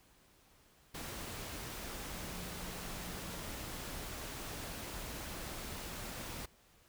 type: tone in noise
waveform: sine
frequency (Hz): 178.6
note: F3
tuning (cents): +39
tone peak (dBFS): -51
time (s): 2.14-3.44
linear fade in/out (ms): 10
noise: pink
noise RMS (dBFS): -44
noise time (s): 0.94-6.46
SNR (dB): -10
effects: pink hiss -66 dBFS RMS until 6.88 s